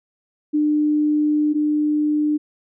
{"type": "tone pair in turn", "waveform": "sine", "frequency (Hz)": [300, 300], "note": ["D4", "D4"], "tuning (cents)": [37, 37], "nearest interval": "unison", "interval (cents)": 0, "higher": "neither", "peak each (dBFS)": [-15, -16], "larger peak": "first", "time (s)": [[0.53, 1.54], [1.54, 2.38]], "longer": "first", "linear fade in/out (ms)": 20, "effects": []}